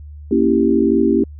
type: chord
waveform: sine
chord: A# diminished seventh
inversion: none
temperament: equal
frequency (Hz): 233.1 / 277.2 / 329.6 / 392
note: A#3 / C#4 / E4 / G4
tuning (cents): 0 / 0 / 0 / 0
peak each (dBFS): -17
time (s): 0.31-1.24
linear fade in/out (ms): 5
effects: added 74 Hz sine -32 dBFS peak until 1.39 s